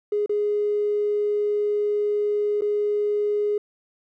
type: tone with dropouts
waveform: triangle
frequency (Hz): 415.3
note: G#4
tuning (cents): 0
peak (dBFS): -16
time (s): 0.12-3.58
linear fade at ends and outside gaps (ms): 5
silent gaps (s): 0.261-0.294 / 2.61-2.619
effects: tanh soft clip ceiling -18 dBFS